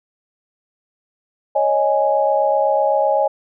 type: chord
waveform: sine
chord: C# suspended second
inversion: none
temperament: equal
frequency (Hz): 554.4 / 622.3 / 830.6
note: C#5 / D#5 / G#5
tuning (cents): 0 / 0 / 0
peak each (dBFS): -18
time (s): 1.55-3.28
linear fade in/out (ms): 10
effects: none